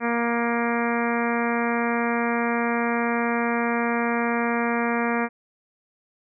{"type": "harmonic tone", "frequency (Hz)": 235.2, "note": "A#3", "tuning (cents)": 16, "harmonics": [1, 2, 3, 4, 5, 6, 7, 8, 9, 10], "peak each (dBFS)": [-25, -28, -30, -31, -32, -33, -33, -34, -35, -35], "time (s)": [0, 5.29], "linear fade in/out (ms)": 50, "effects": []}